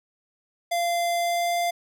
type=tone with pitch glide; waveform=square; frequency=690 to 694 Hz; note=F5 to F5; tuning=-21 to -11 cents; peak=-23 dBFS; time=0.71-1.71 s; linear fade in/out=10 ms; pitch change=+10 cents; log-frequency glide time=1.19-1.57 s; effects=none